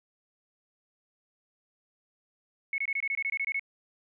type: tone bursts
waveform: sine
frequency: 2200 Hz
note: C#7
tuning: 14 cents flat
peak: -27 dBFS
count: 12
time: 2.73-3.595 s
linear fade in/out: 2 ms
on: 51 ms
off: 23 ms
effects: none